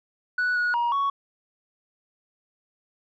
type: tone with pitch steps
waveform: sine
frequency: 1478 / 1456 / 950 / 1115 Hz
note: F#6 / F#6 / A#5 / C#6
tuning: -2 / -28 / +33 / +10 cents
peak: -19 dBFS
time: 0.38-1.1 s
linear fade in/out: 5 ms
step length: 180 ms
effects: tanh soft clip ceiling -20 dBFS